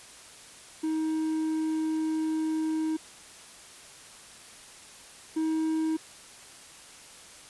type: tone pair in turn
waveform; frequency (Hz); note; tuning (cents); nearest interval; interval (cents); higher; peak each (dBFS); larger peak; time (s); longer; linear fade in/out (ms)
triangle; 315.6 / 317.6; D#4 / D#4; +25 / +36; unison; 11; second; -24 / -23; second; 0.83-2.97 / 5.36-5.97; first; 10
effects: white hiss -49 dBFS RMS until 7.49 s + resampled to 24000 Hz